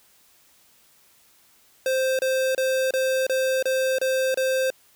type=tone bursts; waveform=square; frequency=523.3 Hz; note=C5; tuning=in tune; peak=-21 dBFS; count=8; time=1.86-4.703 s; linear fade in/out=2 ms; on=330 ms; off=29 ms; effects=white hiss -58 dBFS RMS until 4.95 s